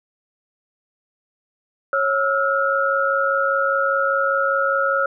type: tone cluster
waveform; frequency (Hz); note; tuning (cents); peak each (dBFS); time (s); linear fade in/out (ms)
sine; 550 / 1316 / 1421; C#5 / E6 / F6; -14 / -3 / +30; -21; 1.93-5.06; 2
effects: none